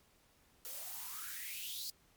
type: noise with high-pass filter sweep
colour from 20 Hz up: blue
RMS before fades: -44 dBFS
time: 0.65-1.9 s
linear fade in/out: 0 ms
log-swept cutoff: 460 to 4700 Hz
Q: 6.5
effects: pink hiss -69 dBFS RMS until 2.16 s + MP3 96 kbps